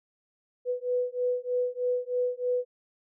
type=beating tone pair; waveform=sine; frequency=493.9 / 497.1 Hz; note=B4 / B4; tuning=0 / +11 cents; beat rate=3.2 Hz; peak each=-29 dBFS; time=0.65-2.65 s; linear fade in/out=50 ms; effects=none